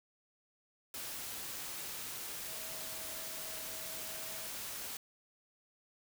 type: tone in noise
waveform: sine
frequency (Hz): 641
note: E5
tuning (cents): -49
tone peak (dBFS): -54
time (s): 2.48-4.47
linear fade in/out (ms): 2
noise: white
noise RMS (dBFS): -43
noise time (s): 0.94-4.97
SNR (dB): -14
effects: none